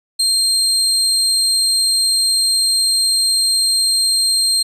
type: tone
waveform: 30% pulse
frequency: 4188 Hz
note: C8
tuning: 1 cent sharp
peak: -10 dBFS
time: 0.19-4.63 s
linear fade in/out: 10 ms
effects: resampled to 32000 Hz